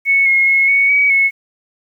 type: tone with pitch steps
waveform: sine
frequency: 2208 / 2159 / 2175 / 2223 / 2267 / 2193 Hz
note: C#7 / C#7 / C#7 / C#7 / C#7 / C#7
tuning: -7 / -46 / -33 / +4 / +38 / -19 cents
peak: -9 dBFS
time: 0.05-1.31 s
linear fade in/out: 50 ms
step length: 210 ms
effects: 8-bit